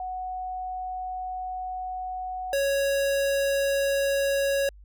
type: tone pair in turn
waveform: sine / square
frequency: 740 / 554.4 Hz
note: F#5 / C#5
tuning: 0 / 0 cents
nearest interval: perfect fourth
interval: 500 cents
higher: first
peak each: -30 / -23 dBFS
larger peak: second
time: 0-2.53 / 2.53-4.69 s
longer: first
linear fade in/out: 2 ms
effects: added 50 Hz sine -46 dBFS peak until 4.84 s